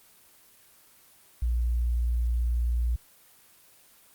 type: tone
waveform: sine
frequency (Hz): 59.3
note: A#1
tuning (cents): +30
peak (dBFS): -23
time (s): 1.42-2.96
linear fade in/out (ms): 5
effects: white hiss -57 dBFS RMS until 4.14 s + Opus 24 kbps